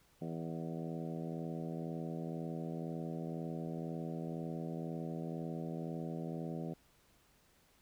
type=harmonic tone with a mistuned harmonic; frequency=82 Hz; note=E2; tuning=9 cents flat; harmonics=2 / 3 / 4 / 5 / 6 / 7 / 8 / 9; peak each=-41 / -45 / -47 / -49 / -51 / -52 / -53 / -54 dBFS; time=0.21-6.74 s; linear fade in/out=10 ms; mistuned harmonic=8; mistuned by=-34 cents; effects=pink hiss -69 dBFS RMS until 7.81 s